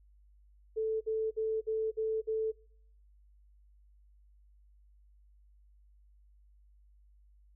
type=tone bursts; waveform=sine; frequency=440 Hz; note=A4; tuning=in tune; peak=-29 dBFS; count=6; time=0.76-2.52 s; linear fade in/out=20 ms; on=250 ms; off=52 ms; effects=noise-tail reverb RT60 0.6 s tail -23 dB re dry + added 50 Hz sine -59 dBFS peak until 7.55 s